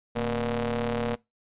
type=ring-modulated tone; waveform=sawtooth; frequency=123.47 Hz; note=B2; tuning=in tune; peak=-19 dBFS; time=0.15-1.16 s; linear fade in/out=20 ms; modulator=352 Hz; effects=noise-tail reverb RT60 0.2 s tail -23 dB re dry + resampled to 8000 Hz